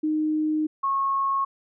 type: tone pair in turn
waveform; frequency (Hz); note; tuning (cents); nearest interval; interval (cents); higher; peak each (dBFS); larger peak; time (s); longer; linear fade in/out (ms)
sine; 308.5 / 1093; D#4 / C#6; -15 / -25; octave + minor seventh; 2190; second; -21; neither; 0.03-0.67 / 0.83-1.45; first; 10
effects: none